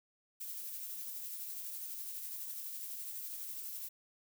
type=noise with tremolo; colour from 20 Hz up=violet; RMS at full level=-42 dBFS; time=0.4-3.89 s; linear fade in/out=10 ms; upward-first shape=triangle; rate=12 Hz; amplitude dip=35%; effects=none